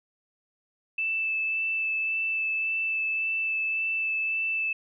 sine tone with vibrato, 2637 Hz, E7, in tune, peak -25 dBFS, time 0.98-4.73 s, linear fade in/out 5 ms, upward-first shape sine, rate 1.8 Hz, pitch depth 10 cents each way, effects none

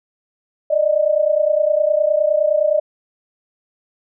sine tone pair together, 591.3 / 621 Hz, D5 / D#5, +12 / -3 cents, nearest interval minor second, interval 85 cents, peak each -16 dBFS, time 0.7-2.8 s, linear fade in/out 10 ms, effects none

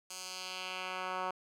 10% pulse tone with band-pass filter sweep, 185 Hz, F#3, in tune, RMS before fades -40 dBFS, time 0.1-1.31 s, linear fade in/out 5 ms, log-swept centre 7200 to 1100 Hz, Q 1.3, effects none

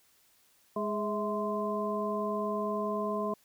harmonic tone with a mistuned harmonic, 207.7 Hz, G#3, in tune, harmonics 1 / 2 / 3 / 5, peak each -35 / -35 / -35 / -35 dBFS, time 0.76-3.34 s, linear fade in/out 5 ms, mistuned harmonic 3, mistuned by +67 cents, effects white hiss -66 dBFS RMS until 3.44 s

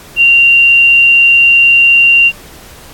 sine tone, 2768 Hz, F7, 16 cents flat, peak -3 dBFS, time 0.16-2.32 s, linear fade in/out 50 ms, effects pink hiss -35 dBFS RMS until 2.93 s + AAC 64 kbps

